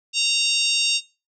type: harmonic tone with a mistuned harmonic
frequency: 925 Hz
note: A#5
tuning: 14 cents flat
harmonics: 3 / 4 / 5 / 6 / 7 / 8 / 9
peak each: -22 / -24 / -27 / -26 / -31 / -31 / -32 dBFS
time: 0.13-1.01 s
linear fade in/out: 50 ms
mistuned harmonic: 9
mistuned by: +18 cents
effects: noise-tail reverb RT60 0.3 s tail -21 dB re dry